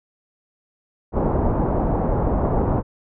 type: low-pass noise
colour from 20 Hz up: pink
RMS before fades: -20 dBFS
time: 1.12-2.83 s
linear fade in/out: 50 ms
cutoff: 920 Hz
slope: 24 dB/octave
effects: none